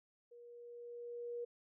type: tone with level ramp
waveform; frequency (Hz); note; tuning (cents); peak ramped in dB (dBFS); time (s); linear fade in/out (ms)
sine; 477.2; A#4; +41; -55 to -39; 0.31-1.45; 10
effects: none